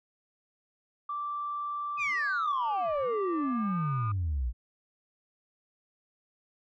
sine tone with pitch glide, 1170 to 1217.6 Hz, D6 to D#6, -7 to -38 cents, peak -31 dBFS, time 1.09-4.12 s, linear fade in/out 5 ms, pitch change +69 cents, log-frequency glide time 3.42-3.79 s
sine exponential sweep, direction down, 2580 to 55.2 Hz, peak -26 dBFS, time 1.97-4.53 s, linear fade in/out 50 ms
effects tanh soft clip ceiling -24 dBFS

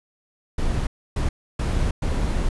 brown noise bursts at uneven times, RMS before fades -22 dBFS, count 4, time 0.58-0.87 / 1.16-1.29 / 1.59-1.91 / 2.02-2.49 s, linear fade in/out 5 ms, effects resampled to 24000 Hz

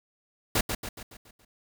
pink noise with echo, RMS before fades -24 dBFS, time 0.55-0.61 s, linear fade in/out 5 ms, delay 140 ms, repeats 6, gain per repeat -6 dB, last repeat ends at 1.45 s, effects none

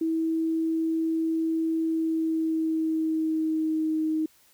sine tone with pitch glide, 324 to 314 Hz, E4 to D#4, -30 to +16 cents, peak -23 dBFS, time 0.01-4.26 s, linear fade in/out 5 ms, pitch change -54 cents, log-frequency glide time 1.83-4 s, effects white hiss -60 dBFS RMS until 4.53 s

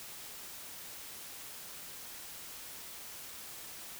silence, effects white hiss -47 dBFS RMS until 3.99 s

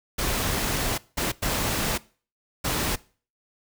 pink noise bursts at uneven times, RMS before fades -26 dBFS, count 4, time 0.18-0.98 / 1.17-1.32 / 1.42-1.98 / 2.64-2.96 s, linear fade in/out 10 ms, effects noise-tail reverb RT60 0.4 s tail -21 dB re dry

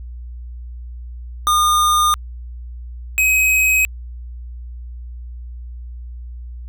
square tone pair in turn, 1216 / 2535 Hz, D#6 / D#7, -40 / +32 cents, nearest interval octave + minor second, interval 1272 cents, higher second, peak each -13 dBFS, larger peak neither, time 1.47-2.14 / 3.18-3.85 s, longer neither, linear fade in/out 0 ms, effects added 60 Hz sine -29 dBFS peak until 6.68 s

